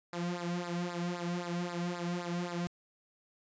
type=tone with flanger; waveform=sawtooth; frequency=174.61 Hz; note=F3; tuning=in tune; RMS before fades=-36 dBFS; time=0.13-2.67 s; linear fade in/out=0 ms; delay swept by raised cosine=0.32 to 2.42 ms; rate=3.8 Hz; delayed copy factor=-0.9; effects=resampled to 16000 Hz